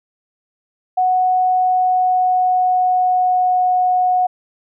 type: tone with pitch glide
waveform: sine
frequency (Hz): 738 to 731.6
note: F#5 to F#5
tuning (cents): -5 to -20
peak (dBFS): -12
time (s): 0.97-4.27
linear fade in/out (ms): 10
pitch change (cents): -15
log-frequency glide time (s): 1.47-3.66
effects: none